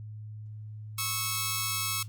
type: tone pair together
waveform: 5% pulse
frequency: 1102.7 / 1300 Hz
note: C#6 / E6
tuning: -9 / -24 cents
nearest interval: minor third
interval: 285 cents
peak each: -20 dBFS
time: 0.98-2.03 s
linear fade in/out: 5 ms
effects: added 107 Hz sine -39 dBFS peak until 2.08 s + Opus 48 kbps